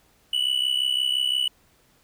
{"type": "tone with amplitude modulation", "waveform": "triangle", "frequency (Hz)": 2960, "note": "F#7", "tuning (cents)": 0, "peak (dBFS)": -16, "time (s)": [0.33, 1.48], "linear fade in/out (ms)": 5, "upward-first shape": "sine", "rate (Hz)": 65.8, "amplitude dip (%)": 80, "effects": ["pink hiss -61 dBFS RMS until 2.03 s"]}